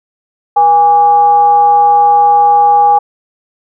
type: tone with frequency modulation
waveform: sine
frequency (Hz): 820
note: G#5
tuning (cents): -22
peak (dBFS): -4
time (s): 0.56-2.99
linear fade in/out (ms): 10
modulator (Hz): 338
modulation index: 0.32
effects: none